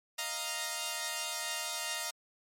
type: chord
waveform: 5% pulse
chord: Eb suspended second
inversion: none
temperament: equal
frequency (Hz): 622.3 / 698.5 / 932.3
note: Eb5 / F5 / Bb5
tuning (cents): 0 / 0 / 0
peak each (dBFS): -29 / -28 / -26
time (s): 0.18-2.11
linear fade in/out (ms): 10
effects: MP3 64 kbps